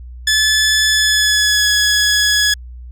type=tone with pitch glide; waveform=15% pulse; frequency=1729 to 1683.7 Hz; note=A6 to G#6; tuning=-31 to +23 cents; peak=-5 dBFS; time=0.27-2.54 s; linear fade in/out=5 ms; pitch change=-46 cents; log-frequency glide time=0.89-1.69 s; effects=added 61 Hz sine -30 dBFS peak until 2.91 s + resampled to 32000 Hz